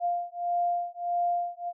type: beating tone pair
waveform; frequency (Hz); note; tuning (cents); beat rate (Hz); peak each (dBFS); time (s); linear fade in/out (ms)
sine; 698.5 / 700.1; F5 / F5; 0 / +4; 1.6; -29 / -29; 0-1.73; 50
effects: none